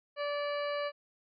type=harmonic tone; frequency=580 Hz; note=D5; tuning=22 cents flat; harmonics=1 / 2 / 3 / 4 / 5 / 7 / 8; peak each=-33 / -39 / -43 / -45 / -47 / -50 / -51 dBFS; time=0.16-0.92 s; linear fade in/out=50 ms; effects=none